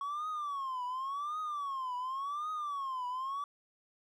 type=tone with vibrato; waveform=triangle; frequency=1111 Hz; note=C#6; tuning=4 cents sharp; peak=-32 dBFS; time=0.01-3.44 s; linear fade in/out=2 ms; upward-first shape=triangle; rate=0.9 Hz; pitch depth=220 cents each way; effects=tanh soft clip ceiling -29 dBFS